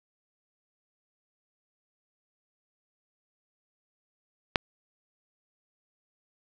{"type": "click", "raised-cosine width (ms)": 0.3, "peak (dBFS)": -5, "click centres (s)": 4.558, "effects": []}